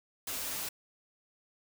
white noise with comb filter, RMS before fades -37 dBFS, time 0.27-0.69 s, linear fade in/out 5 ms, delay 8.6 ms, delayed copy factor -0.9, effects none

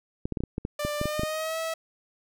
clicks, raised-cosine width 3 ms, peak -16 dBFS, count 12, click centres 0.255 / 0.323 / 0.372 / 0.405 / 0.437 / 0.581 / 0.651 / 0.85 / 1.014 / 1.056 / 1.195 / 1.234 s
sawtooth tone with pitch glide, 592 to 649.3 Hz, D5 to E5, +14 to -26 cents, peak -25 dBFS, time 0.79-1.74 s, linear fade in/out 5 ms, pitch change +160 cents, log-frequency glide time 0.98-1.58 s
effects none

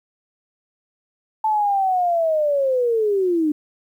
sine linear sweep, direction down, 880 to 293.7 Hz, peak -16 dBFS, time 1.44-3.52 s, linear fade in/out 5 ms, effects 9-bit

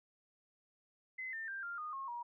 sine tone with pitch steps, 2043 / 1799.2 / 1584.5 / 1395.4 / 1228.9 / 1082.2 / 953.1 Hz, C7 / A6 / G6 / F6 / D#6 / C#6 / A#5, -42 / +38 / +18 / -2 / -22 / -42 / +38 cents, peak -40 dBFS, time 1.18-2.23 s, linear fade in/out 10 ms, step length 150 ms, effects none

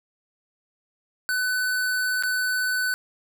square tone with dropouts, 1503 Hz, F#6, 27 cents sharp, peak -23 dBFS, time 1.29-2.94 s, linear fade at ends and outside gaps 0 ms, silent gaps 2.225-2.235 s, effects none

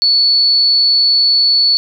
sine tone, 4435 Hz, C#8, in tune, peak -8 dBFS, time 0.02-1.77 s, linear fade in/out 0 ms, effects none

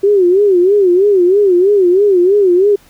sine tone with vibrato, 381.2 Hz, G4, 48 cents flat, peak -6 dBFS, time 0.03-2.76 s, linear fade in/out 10 ms, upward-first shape sine, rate 3.1 Hz, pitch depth 150 cents each way, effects pink hiss -47 dBFS RMS until 2.89 s

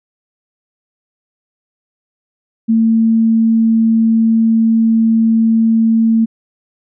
sine tone, 225.2 Hz, A3, 40 cents sharp, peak -8 dBFS, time 2.68-6.26 s, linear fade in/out 20 ms, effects none

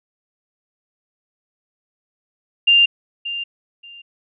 sine tone with echo, 2794 Hz, F7, in tune, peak -9 dBFS, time 2.67-2.86 s, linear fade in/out 10 ms, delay 580 ms, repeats 2, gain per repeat -14 dB, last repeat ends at 4.02 s, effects none

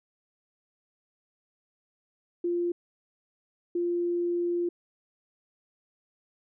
sine tone bursts at uneven times, 347.7 Hz, F4, 8 cents flat, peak -25 dBFS, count 2, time 2.44-2.72 / 3.75-4.69 s, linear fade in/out 5 ms, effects none

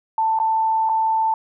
sine tone with dropouts, 887 Hz, A5, 14 cents sharp, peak -16 dBFS, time 0.18-1.34 s, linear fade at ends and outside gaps 2 ms, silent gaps 0.389-0.399 / 0.891-0.895 s, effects none

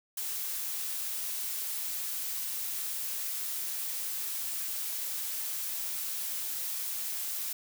blue noise, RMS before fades -35 dBFS, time 0.17-7.53 s, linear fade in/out 5 ms, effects none

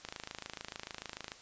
click train, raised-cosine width 0.2 ms, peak -23 dBFS, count 35, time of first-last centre 0.05-1.319 s, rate 26.8 Hz, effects white hiss -55 dBFS RMS until 1.41 s + resampled to 16000 Hz

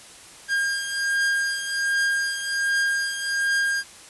45% pulse beating tone pair, 1611 / 1612.3 Hz, G6 / G6, +47 / +48 cents, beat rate 1.3 Hz, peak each -23 / -28 dBFS, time 0.48-3.84 s, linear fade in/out 50 ms, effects white hiss -45 dBFS RMS until 4.09 s + resampled to 24000 Hz

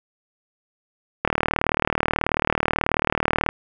click train, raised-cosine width 0.5 ms, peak -3 dBFS, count 87, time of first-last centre 1.25-3.49 s, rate 38.4 Hz, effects none

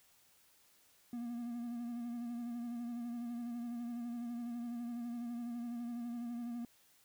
triangle tone with vibrato, 237.7 Hz, A#3, 34 cents sharp, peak -37 dBFS, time 1.13-6.65 s, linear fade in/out 2 ms, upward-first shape sine, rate 12 Hz, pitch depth 35 cents each way, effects white hiss -68 dBFS RMS until 7.04 s

